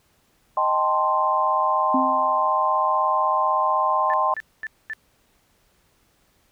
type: chord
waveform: sine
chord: A half-diminished seventh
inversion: second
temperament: equal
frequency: 622.3 / 784 / 880 / 1046.5 Hz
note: Eb5 / G5 / A5 / C6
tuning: 0 / 0 / 0 / 0 cents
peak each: -26 / -25 / -26 / -20 dBFS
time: 0.57-4.34 s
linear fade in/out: 2 ms
type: tone with exponential decay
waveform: sine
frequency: 261.2 Hz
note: C4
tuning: 3 cents flat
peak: -18 dBFS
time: 1.94-2.5 s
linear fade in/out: 5 ms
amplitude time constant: 120 ms
type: tone bursts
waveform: sine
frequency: 1760 Hz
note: A6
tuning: in tune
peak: -27 dBFS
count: 4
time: 4.1-4.934 s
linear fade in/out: 0 ms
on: 36 ms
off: 230 ms
effects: pink hiss -63 dBFS RMS until 6.51 s